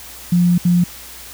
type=tone bursts at uneven times; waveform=sine; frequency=175.7 Hz; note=F3; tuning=11 cents sharp; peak=-10 dBFS; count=2; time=0.32-0.58 / 0.65-0.84 s; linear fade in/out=5 ms; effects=added 60 Hz sine -45 dBFS peak until 1.33 s + white hiss -36 dBFS RMS until 1.33 s